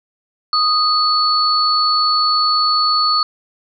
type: tone pair together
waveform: sine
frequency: 1244.5 / 4430 Hz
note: D#6 / C#8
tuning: 0 / -2 cents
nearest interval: octave + minor seventh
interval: 2198 cents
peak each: -15 dBFS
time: 0.53-3.23 s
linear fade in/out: 2 ms
effects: none